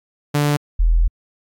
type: tone pair in turn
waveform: sawtooth / sine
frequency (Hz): 146.4 / 41.21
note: D3 / E1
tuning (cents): -5 / 0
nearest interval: octave + minor seventh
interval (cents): 2195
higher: first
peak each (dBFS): -11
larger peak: neither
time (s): 0.34-0.57 / 0.79-1.08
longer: second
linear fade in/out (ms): 10
effects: AAC 64 kbps